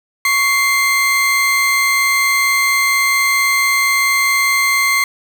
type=tone pair together; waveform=40% pulse; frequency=1108.7 / 2093 Hz; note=C#6 / C7; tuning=0 / 0 cents; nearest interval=major seventh; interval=1100 cents; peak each=-18 / -12 dBFS; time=0.25-5.04 s; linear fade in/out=2 ms; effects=none